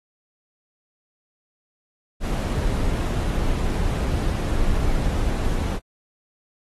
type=noise; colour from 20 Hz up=brown; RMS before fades=-22 dBFS; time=2.2-5.8 s; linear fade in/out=50 ms; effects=AAC 32 kbps